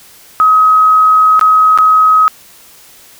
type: tone with dropouts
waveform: sine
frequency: 1269 Hz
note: D#6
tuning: 34 cents sharp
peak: -4 dBFS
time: 0.4-2.28 s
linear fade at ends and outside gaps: 0 ms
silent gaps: 1.394-1.412 / 1.776-1.786 s
effects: white hiss -40 dBFS RMS until 3.19 s